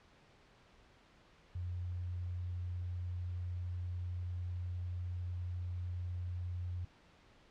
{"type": "tone", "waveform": "sine", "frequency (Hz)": 88.9, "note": "F2", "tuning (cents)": 31, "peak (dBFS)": -37, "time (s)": [1.55, 6.85], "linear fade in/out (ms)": 5, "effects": ["pink hiss -64 dBFS RMS until 7.5 s", "low-pass 4000 Hz 12 dB/octave"]}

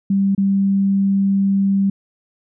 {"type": "tone with dropouts", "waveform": "sine", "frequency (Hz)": 196.3, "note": "G3", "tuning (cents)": 3, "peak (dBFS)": -13, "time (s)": [0.1, 1.9], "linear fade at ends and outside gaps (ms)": 5, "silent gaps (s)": [0.35, 0.378], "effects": []}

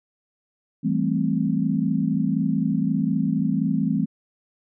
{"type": "chord", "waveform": "sine", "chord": "A minor seventh", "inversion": "second", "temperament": "equal", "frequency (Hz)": [164.81, 196, 220, 261.6], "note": ["E3", "G3", "A3", "C4"], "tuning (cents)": [0, 0, 0, 0], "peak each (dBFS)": -25, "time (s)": [0.83, 4.06], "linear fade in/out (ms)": 20, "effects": []}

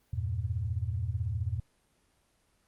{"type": "chord", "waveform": "sine", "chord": "E diminished", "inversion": "none", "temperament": "equal", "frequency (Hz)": [82.41, 98, 116.54], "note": ["E2", "G2", "Bb2"], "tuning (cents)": [0, 0, 0], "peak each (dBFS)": -34, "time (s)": [0.13, 1.6], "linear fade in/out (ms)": 5, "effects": ["pink hiss -70 dBFS RMS until 2.67 s", "Opus 24 kbps"]}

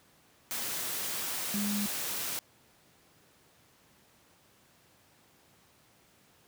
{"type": "tone in noise", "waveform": "sine", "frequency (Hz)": 205, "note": "G#3", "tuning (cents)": -22, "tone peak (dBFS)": -30, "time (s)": [1.54, 1.86], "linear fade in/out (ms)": 0, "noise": "white", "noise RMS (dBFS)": -35, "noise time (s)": [0.51, 2.39], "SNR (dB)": 2, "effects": ["pink hiss -63 dBFS RMS until 6.47 s", "high-pass 100 Hz 12 dB/octave"]}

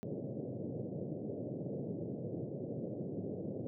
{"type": "band-pass noise", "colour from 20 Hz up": "pink", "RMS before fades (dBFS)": -41, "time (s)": [0.03, 3.67], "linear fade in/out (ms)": 0, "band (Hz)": [110, 580], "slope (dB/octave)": 48, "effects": []}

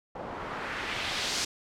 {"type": "noise with low-pass filter sweep", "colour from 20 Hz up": "white", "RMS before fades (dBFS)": -34, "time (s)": [0.15, 1.45], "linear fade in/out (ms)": 5, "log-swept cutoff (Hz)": [730, 6100], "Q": 1.3, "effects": []}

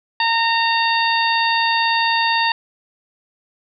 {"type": "harmonic tone", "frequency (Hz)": 918, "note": "A#5", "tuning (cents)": -27, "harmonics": [1, 2, 3, 4, 5], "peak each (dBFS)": [-18, -21, -23, -24, -25], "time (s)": [0.2, 2.52], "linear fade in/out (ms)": 2, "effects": []}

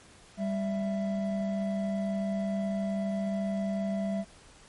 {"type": "tone pair together", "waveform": "triangle", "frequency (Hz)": [197.11, 663], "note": ["G3", "E5"], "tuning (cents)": [10, 10], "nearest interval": "octave + major sixth", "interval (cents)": 2100, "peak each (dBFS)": [-27, -32], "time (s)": [0.37, 4.25], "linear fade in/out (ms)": 50, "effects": ["pink hiss -55 dBFS RMS until 4.68 s", "MP3 48 kbps"]}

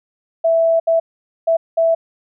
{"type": "tone bursts at uneven times", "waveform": "sine", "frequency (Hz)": 659.3, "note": "E5", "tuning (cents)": 0, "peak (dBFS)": -11, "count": 4, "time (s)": [[0.44, 0.8], [0.87, 1], [1.47, 1.57], [1.77, 1.95]], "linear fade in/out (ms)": 10, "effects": []}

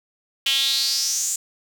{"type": "tone with high-pass filter sweep", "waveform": "sawtooth", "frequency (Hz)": 272.1, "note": "C#4", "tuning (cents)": -32, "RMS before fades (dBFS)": -22, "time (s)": [0.46, 1.36], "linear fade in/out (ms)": 5, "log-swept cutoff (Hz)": [3000, 7500], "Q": 5.6, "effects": []}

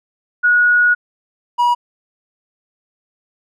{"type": "tone pair in turn", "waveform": ["sine", "triangle"], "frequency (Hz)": [1455, 964.9], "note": ["F#6", "B5"], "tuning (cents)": [-29, -41], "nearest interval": "perfect fifth", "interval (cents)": 712, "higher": "first", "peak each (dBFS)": -9, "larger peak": "neither", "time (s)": [[0.43, 0.95], [1.58, 1.75]], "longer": "first", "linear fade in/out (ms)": 20, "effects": []}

